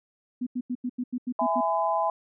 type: tone bursts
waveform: sine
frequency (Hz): 248.2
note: B3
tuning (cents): +9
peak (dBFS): -26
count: 9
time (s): 0.41-1.611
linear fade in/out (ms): 10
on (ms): 57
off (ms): 86
type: chord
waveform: sine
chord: E major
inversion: none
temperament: equal with one note detuned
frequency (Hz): 659.3 / 830.6 / 1012.6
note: E5 / G#5 / B5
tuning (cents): 0 / 0 / +43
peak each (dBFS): -27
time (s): 1.39-2.1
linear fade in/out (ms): 2
effects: none